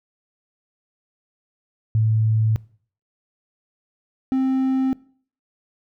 sine / triangle tone pair in turn, 110 / 263.2 Hz, A2 / C4, 0 / +10 cents, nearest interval octave + minor third, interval 1510 cents, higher second, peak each -15 dBFS, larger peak neither, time 1.95-2.56 / 4.32-4.93 s, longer neither, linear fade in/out 0 ms, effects noise-tail reverb RT60 0.5 s tail -22 dB re dry

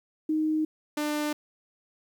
sine / sawtooth tone pair in turn, 311.1 / 298.6 Hz, D#4 / D4, 0 / +29 cents, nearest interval minor second, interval 71 cents, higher first, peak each -23 / -23 dBFS, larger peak neither, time 0.29-0.65 / 0.97-1.33 s, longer neither, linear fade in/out 5 ms, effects 10-bit

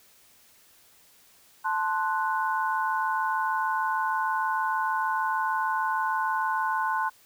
sine chord, F# diminished, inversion first, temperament equal, 880 / 1046.5 / 1480 Hz, A5 / C6 / F#6, 0 / 0 / 0 cents, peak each -28 / -28 / -30 dBFS, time 1.64-7.1 s, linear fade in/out 20 ms, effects white hiss -58 dBFS RMS until 7.25 s

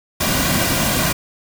pink noise with comb filter, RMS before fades -18 dBFS, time 0.2-1.13 s, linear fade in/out 10 ms, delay 2.3 ms, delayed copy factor -0.6, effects none

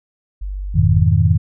sine tone, 48.37 Hz, G1, 22 cents flat, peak -22 dBFS, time 0.41-1.04 s, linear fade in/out 10 ms
sine chord, F half-diminished seventh, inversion none, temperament just, 87.31 / 104.77 / 125.72 / 157.15 Hz, F2 / Ab2 / Cb3 / Eb3, 0 / +16 / +31 / +18 cents, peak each -14 / -15 / -20 / -16 dBFS, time 0.74-1.38 s, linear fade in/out 20 ms
effects none

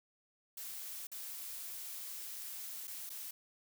blue noise with dropouts, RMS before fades -45 dBFS, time 0.57-3.31 s, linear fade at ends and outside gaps 5 ms, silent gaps 1.07-1.116 / 2.873-2.877 / 3.094-3.101 s, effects none

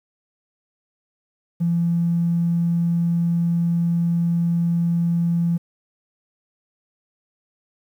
triangle tone, 170 Hz, F3, 46 cents flat, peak -13 dBFS, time 1.6-5.58 s, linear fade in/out 20 ms, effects tanh soft clip ceiling -15 dBFS + 9-bit

